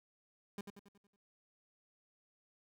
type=tone with echo; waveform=30% pulse; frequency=201.2 Hz; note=G3; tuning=45 cents sharp; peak=-38 dBFS; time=0.58-0.61 s; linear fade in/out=2 ms; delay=92 ms; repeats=6; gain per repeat=-6 dB; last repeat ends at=1.162 s; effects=none